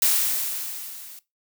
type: noise with level ramp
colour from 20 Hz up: blue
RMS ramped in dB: -18 to -43 dBFS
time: 0.02-1.19 s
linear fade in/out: 2 ms
effects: noise-tail reverb RT60 0.2 s tail -18 dB re dry